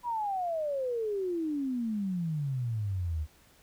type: exponential sweep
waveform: sine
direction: down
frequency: 989 to 73.42 Hz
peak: -29 dBFS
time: 0.03-3.27 s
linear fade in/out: 50 ms
effects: pink hiss -61 dBFS RMS until 3.62 s